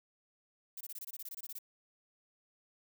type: noise bursts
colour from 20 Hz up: violet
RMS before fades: -44 dBFS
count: 14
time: 0.77-1.588 s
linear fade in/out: 5 ms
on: 38 ms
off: 22 ms
effects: none